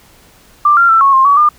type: tone with pitch steps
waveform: sine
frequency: 1182 / 1383 / 1334 / 1101 / 1061 / 1134 / 1205 Hz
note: D6 / F6 / E6 / C#6 / C6 / C#6 / D6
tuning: +11 / -17 / +20 / -12 / +24 / +39 / +44 cents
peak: -5 dBFS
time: 0.65-1.49 s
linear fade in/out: 5 ms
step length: 120 ms
effects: pink hiss -45 dBFS RMS until 1.58 s